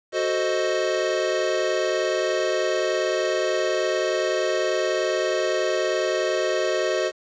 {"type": "chord", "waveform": "square", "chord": "F# diminished seventh", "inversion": "none", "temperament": "equal", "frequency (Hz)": [370, 440, 523.3, 622.3], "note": ["F#4", "A4", "C5", "Eb5"], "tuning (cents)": [0, 0, 0, 0], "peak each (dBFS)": [-27, -30, -28, -26], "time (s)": [0.12, 7.12], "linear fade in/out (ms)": 50, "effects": ["resampled to 16000 Hz", "8-bit"]}